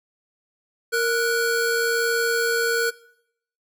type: tone pair together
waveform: square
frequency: 463.8 / 1472.5 Hz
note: A#4 / F#6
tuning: -9 / -9 cents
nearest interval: octave + minor sixth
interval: 2000 cents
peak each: -23 dBFS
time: 0.92-2.91 s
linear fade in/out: 20 ms
effects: noise-tail reverb RT60 0.7 s tail -20 dB re dry